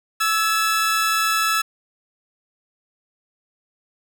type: tone pair together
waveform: sawtooth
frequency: 1316.7 / 1700 Hz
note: E6 / G#6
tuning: -2 / +40 cents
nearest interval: major third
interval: 442 cents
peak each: -15 / -21 dBFS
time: 0.2-1.62 s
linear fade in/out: 10 ms
effects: none